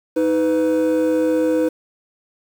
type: tone pair together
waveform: triangle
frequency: 315 / 499.7 Hz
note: D#4 / B4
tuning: +21 / +20 cents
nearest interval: minor sixth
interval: 799 cents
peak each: -15 dBFS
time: 0.16-1.69 s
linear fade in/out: 10 ms
effects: tanh soft clip ceiling -8 dBFS + 7-bit